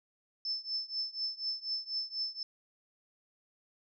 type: tone with tremolo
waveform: sine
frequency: 5274 Hz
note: E8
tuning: in tune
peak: -30 dBFS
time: 0.45-2.43 s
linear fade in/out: 2 ms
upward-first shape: triangle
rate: 4.1 Hz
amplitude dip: 95%
effects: none